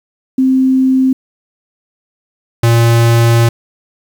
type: tone pair in turn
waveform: sine / square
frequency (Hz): 261.6 / 116.53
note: C4 / A#2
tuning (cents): 0 / 0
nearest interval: octave + major second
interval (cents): 1400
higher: first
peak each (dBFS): -7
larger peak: neither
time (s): 0.38-1.13 / 2.63-3.49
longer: second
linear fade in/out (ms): 5
effects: 7-bit